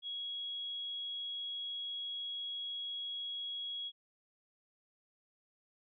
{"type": "tone", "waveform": "sine", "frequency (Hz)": 3322, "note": "G#7", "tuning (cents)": 0, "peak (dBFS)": -38, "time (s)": [0.02, 3.92], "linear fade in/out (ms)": 50, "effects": []}